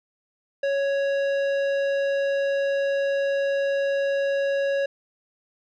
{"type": "tone with tanh clipping", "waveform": "sine", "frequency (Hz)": 555, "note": "C#5", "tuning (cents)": 2, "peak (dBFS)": -23, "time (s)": [0.63, 4.86], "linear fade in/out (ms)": 5, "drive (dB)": 13, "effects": []}